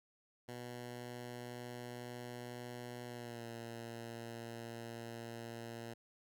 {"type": "tone with pitch glide", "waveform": "10% pulse", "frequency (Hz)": [122, 116.29], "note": ["B2", "A#2"], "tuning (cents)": [-21, -4], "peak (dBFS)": -37, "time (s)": [0.48, 5.94], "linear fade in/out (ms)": 10, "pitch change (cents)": -83, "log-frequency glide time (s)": [3.05, 3.46], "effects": []}